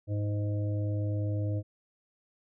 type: harmonic tone with a mistuned harmonic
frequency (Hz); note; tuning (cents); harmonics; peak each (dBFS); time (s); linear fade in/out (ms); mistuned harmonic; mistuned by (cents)
103.83; G#2; 0; 1 / 3 / 5 / 6; -28 / -38 / -42 / -44; 0.07-1.63; 50; 5; -16
effects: none